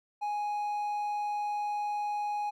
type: tone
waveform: triangle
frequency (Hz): 830.6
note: G#5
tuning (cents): 0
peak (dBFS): -28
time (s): 0.21-2.51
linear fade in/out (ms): 20
effects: none